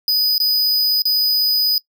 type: tone with dropouts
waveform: square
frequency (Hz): 4978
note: D#8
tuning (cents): 0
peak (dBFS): -14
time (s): 0.08-1.78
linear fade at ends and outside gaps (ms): 1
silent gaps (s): 0.38-0.401 / 1.02-1.054
effects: noise-tail reverb RT60 0.1 s tail -22 dB re dry